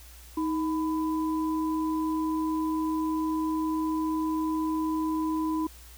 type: tone pair together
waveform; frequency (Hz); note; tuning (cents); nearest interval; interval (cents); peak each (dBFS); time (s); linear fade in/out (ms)
sine; 315 / 1000; D#4 / B5; +21 / +21; octave + minor sixth; 2000; -26 / -33; 0.37-5.67; 5
effects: added 60 Hz sine -48 dBFS peak until 5.97 s + white hiss -52 dBFS RMS until 5.97 s